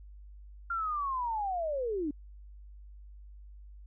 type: linear sweep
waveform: sine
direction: down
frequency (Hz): 1396.9 to 277.2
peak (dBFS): -30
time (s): 0.7-2.11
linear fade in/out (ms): 5
effects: added 50 Hz sine -47 dBFS peak until 3.86 s